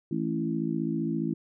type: harmonic tone with a mistuned harmonic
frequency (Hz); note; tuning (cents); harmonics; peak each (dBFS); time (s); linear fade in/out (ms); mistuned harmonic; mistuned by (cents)
55; A1; 0; 3 / 4 / 5 / 6; -32 / -32 / -32 / -32; 0.11-1.34; 5; 3; -17
effects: none